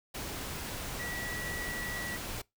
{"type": "tone in noise", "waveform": "sine", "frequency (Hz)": 1939, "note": "B6", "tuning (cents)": -32, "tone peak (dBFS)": -38, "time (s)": [0.99, 2.17], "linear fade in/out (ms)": 10, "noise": "pink", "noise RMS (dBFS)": -39, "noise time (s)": [0.14, 2.42], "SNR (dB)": -2, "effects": ["noise-tail reverb RT60 0.2 s tail -24 dB re dry"]}